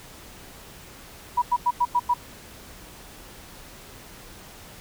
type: tone bursts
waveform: sine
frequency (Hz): 972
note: B5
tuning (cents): -28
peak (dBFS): -17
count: 6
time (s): 1.37-2.141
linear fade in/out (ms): 10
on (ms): 51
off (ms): 93
effects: pink hiss -45 dBFS RMS until 4.8 s